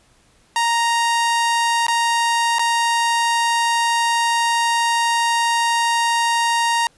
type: tone with dropouts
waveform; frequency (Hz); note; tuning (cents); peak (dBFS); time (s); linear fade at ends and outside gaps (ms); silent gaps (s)
sawtooth; 932.3; A#5; 0; -12; 0.56-6.87; 1; 1.867-1.882 / 2.585-2.593
effects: pink hiss -56 dBFS RMS until 6.97 s + resampled to 24000 Hz